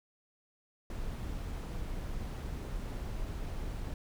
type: noise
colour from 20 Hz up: brown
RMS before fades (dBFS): -38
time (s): 0.9-3.94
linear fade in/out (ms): 2
effects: none